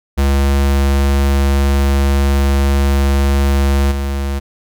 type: tone with level steps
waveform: square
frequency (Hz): 69.3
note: C#2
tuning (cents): 0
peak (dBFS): -11 / -17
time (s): 0.17-4.4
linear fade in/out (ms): 20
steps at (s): 3.91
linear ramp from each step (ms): 10
effects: none